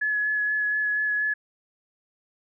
sine tone with vibrato, 1700 Hz, G#6, 40 cents sharp, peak -22 dBFS, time 0.01-1.34 s, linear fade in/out 10 ms, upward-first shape sine, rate 4.2 Hz, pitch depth 14 cents each way, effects none

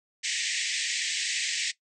pink band-pass noise, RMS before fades -30 dBFS, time 0.23-1.72 s, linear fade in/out 20 ms, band 1800 to 8300 Hz, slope 96 dB/octave, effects noise-tail reverb RT60 0.1 s tail -17 dB re dry

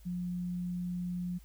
sine tone, 178.1 Hz, F3, 34 cents sharp, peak -33 dBFS, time 0.05-1.39 s, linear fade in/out 20 ms, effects added 53 Hz sine -52 dBFS peak until 1.44 s + white hiss -65 dBFS RMS until 1.44 s

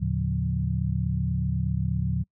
sine tone cluster, 77.8 / 113.3 / 141.4 / 178 Hz, D#2 / A#2 / C#3 / F3, 0 / -49 / +35 / +33 cents, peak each -29 dBFS, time 0-2.24 s, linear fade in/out 20 ms, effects noise-tail reverb RT60 0.1 s tail -26 dB re dry

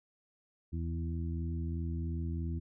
harmonic tone with a mistuned harmonic, 83 Hz, E2, 12 cents sharp, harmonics 1 / 2 / 3 / 4, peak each -34 / -40 / -44 / -46 dBFS, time 0.72-2.6 s, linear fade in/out 20 ms, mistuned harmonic 1, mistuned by -39 cents, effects none

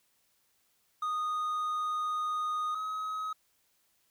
triangle tone pair in turn, 1237 / 1271 Hz, D#6 / D#6, -10 / +36 cents, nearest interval unison, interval 46 cents, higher second, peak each -28 / -31 dBFS, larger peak first, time 1.02-2.75 / 2.75-3.33 s, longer first, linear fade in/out 5 ms, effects white hiss -72 dBFS RMS until 4.1 s

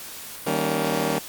15% pulse chord, Eb dominant seventh, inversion none, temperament just, 155.56 / 194.45 / 233.3 / 280 Hz, Eb3 / G3 / Bb3 / Db4, 0 / -14 / +2 / +18 cents, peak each -22 dBFS, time 0.46-1.19 s, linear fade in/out 10 ms, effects white hiss -38 dBFS RMS until 1.28 s + Opus 48 kbps

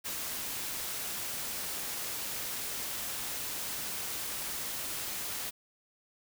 white noise, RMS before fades -37 dBFS, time 0.04-5.51 s, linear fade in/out 20 ms, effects none

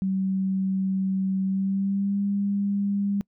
sine tone with pitch glide, 191 to 200.6 Hz, G3 to G3, -45 to +40 cents, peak -22 dBFS, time 0.02-3.21 s, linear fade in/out 0 ms, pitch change +85 cents, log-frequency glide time 1.44-2.2 s, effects noise-tail reverb RT60 0.1 s tail -26 dB re dry

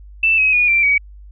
sine tone with pitch steps, 2654 / 2550 / 2451 / 2355 / 2263 Hz, E7 / D#7 / D#7 / D7 / C#7, +11 / +42 / -27 / +4 / +35 cents, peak -11 dBFS, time 0.23-0.98 s, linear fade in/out 5 ms, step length 150 ms, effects added 50 Hz sine -36 dBFS peak until 1.31 s

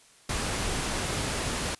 pink noise, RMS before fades -30 dBFS, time 0.29-1.75 s, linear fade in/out 5 ms, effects white hiss -57 dBFS RMS until 1.79 s + resampled to 24000 Hz

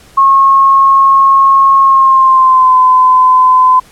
sine tone with pitch glide, 1087 to 1020.1 Hz, C#6 to C6, -34 to -44 cents, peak -3 dBFS, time 0.17-3.8 s, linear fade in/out 10 ms, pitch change -110 cents, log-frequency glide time 1.81-2.77 s, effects pink hiss -41 dBFS RMS until 3.91 s + low-pass 12000 Hz 12 dB/octave

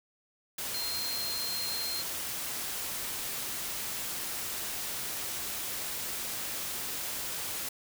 sine tone in noise, 4186 Hz, C8, in tune, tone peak -34 dBFS, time 0.74-2.02 s, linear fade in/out 5 ms, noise white, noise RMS -36 dBFS, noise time 0.58-7.69 s, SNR -1 dB, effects none

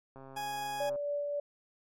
click train, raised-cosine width 1 ms, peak -36 dBFS, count 108, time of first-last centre 0.16-0.959 s, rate 134 Hz
40% pulse tone, 830.6 Hz, G#5, in tune, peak -34 dBFS, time 0.36-0.9 s, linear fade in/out 10 ms
sine tone with tremolo, 579 Hz, D5, 25 cents flat, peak -30 dBFS, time 0.8-1.4 s, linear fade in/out 5 ms, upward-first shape sine, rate 3.7 Hz, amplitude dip 25%
effects MP3 64 kbps

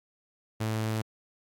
sawtooth tone, 110 Hz, A2, in tune, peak -24 dBFS, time 0.6-1.02 s, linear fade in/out 10 ms, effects AAC 48 kbps

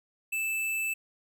square tone, 2636 Hz, E7, 1 cent flat, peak -29 dBFS, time 0.32-0.94 s, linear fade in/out 10 ms, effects none

